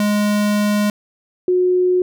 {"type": "tone pair in turn", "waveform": ["square", "sine"], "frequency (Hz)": [207.7, 363.6], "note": ["G#3", "F#4"], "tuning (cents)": [0, -30], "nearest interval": "minor seventh", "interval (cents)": 970, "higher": "second", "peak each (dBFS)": [-15, -12], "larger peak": "second", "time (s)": [[0, 0.9], [1.48, 2.02]], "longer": "first", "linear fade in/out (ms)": 2, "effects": []}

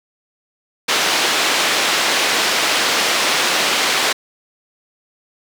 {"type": "band-pass noise", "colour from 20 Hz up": "white", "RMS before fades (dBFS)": -17, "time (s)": [0.88, 4.13], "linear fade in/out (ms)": 10, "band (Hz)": [300, 4200], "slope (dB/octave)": 12, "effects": []}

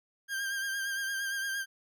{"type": "tone with vibrato", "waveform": "40% pulse", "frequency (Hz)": 1595, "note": "G6", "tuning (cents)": 30, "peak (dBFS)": -31, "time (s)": [0.28, 1.66], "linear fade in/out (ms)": 50, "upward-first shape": "sine", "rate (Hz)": 8.7, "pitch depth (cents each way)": 34, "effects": []}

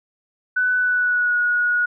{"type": "tone with pitch glide", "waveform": "sine", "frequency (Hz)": [1496, 1453.4], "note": ["F#6", "F#6"], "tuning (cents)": [19, -31], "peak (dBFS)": -16, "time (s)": [0.56, 1.86], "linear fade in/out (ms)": 10, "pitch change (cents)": -50, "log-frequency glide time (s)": [0.77, 1.37], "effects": []}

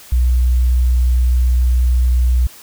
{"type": "tone", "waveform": "sine", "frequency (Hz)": 61.8, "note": "B1", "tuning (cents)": 2, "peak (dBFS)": -10, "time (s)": [0.12, 2.47], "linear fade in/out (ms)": 5, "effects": ["white hiss -40 dBFS RMS until 2.62 s"]}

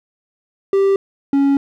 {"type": "tone pair in turn", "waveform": "triangle", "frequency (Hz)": [392, 278.1], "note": ["G4", "C#4"], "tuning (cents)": [0, 6], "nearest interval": "tritone", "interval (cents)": 594, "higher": "first", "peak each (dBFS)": -9, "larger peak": "neither", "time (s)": [[0.73, 0.96], [1.33, 1.57]], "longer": "second", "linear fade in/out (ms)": 2, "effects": []}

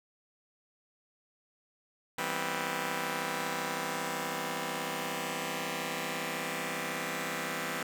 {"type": "chord", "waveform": "5% pulse", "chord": "C major seventh", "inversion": "first", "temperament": "just", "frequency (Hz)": [163.52, 196.22, 245.3, 261.6], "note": ["E3", "G3", "B3", "C4"], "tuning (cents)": [-14, 2, -12, 0], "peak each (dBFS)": [-27, -28, -28, -27], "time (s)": [2.18, 7.83], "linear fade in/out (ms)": 2, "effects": []}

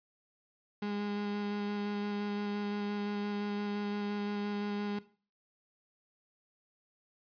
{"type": "tone with vibrato", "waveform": "35% pulse", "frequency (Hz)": 205.3, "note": "G#3", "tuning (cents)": -20, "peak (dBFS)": -32, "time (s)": [0.82, 4.99], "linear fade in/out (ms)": 5, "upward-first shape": "square", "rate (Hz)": 5.8, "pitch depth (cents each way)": 8, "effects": ["noise-tail reverb RT60 0.4 s tail -17 dB re dry", "resampled to 11025 Hz"]}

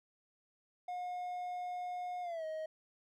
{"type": "tone with pitch glide", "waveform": "triangle", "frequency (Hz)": [719, 629.6], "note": ["F#5", "D#5"], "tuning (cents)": [-50, 20], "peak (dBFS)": -36, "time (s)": [0.88, 2.66], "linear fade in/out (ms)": 5, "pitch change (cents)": -230, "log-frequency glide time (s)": [2.22, 2.45], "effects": []}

